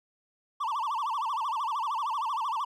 triangle tone with vibrato, 1017 Hz, C6, 50 cents flat, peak -26 dBFS, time 0.6-2.65 s, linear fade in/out 10 ms, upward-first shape sine, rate 13 Hz, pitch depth 260 cents each way, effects none

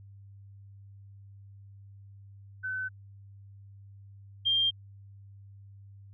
sine tone pair in turn, 1517 / 3191 Hz, F#6 / G7, +43 / +30 cents, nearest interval octave + minor second, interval 1287 cents, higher second, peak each -31 / -23 dBFS, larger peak second, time 2.63-2.89 / 4.45-4.71 s, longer neither, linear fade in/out 20 ms, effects added 99 Hz sine -48 dBFS peak until 6.13 s

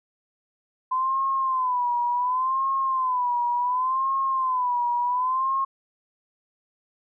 sine tone with vibrato, 1018 Hz, C6, 48 cents flat, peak -21 dBFS, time 0.91-5.65 s, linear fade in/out 10 ms, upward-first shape sine, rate 0.69 Hz, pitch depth 100 cents each way, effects none

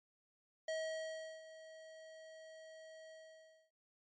square tone with ADSR envelope, 638 Hz, D#5, 43 cents sharp, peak -38 dBFS, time 0.68-3.71 s, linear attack 4 ms, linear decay 730 ms, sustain -16 dB, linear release 600 ms, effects noise-tail reverb RT60 0.2 s tail -19 dB re dry + MP3 32 kbps

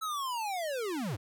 square linear sweep, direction down, 1318.5 to 82.41 Hz, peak -33 dBFS, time 0.01-1.17 s, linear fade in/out 20 ms, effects none

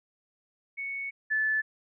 sine tone pair in turn, 2217 / 1740.9 Hz, C#7 / A6, 0 / -19 cents, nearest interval major third, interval 419 cents, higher first, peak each -32 / -24 dBFS, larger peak second, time 0.77-1.11 / 1.3-1.62 s, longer first, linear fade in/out 20 ms, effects none

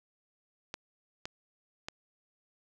clicks, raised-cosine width 0.2 ms, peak -20 dBFS, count 3, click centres 0.741 / 1.255 / 1.885 s, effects none

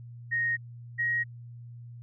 sine tone pair in turn, 1864.7 / 1888.5 Hz, A#6 / A#6, 0 / +22 cents, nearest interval unison, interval 22 cents, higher second, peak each -25 dBFS, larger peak neither, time 0.31-0.57 / 0.98-1.24 s, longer neither, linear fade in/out 20 ms, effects added 119 Hz sine -42 dBFS peak until 2.02 s

